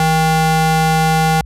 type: ring-modulated tone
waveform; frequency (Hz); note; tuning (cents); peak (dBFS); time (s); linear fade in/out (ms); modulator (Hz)
square; 316.9; D#4; +32; -9; 0-1.41; 2; 479
effects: added 60 Hz sine -29 dBFS peak until 1.45 s + resampled to 32000 Hz